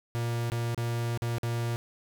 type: tone with dropouts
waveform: 45% pulse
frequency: 117.7 Hz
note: A#2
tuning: 17 cents sharp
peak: -28 dBFS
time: 0.15-1.76 s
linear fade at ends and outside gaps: 0 ms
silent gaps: 0.5-0.519 / 0.746-0.777 / 1.175-1.221 / 1.383-1.432 s
effects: none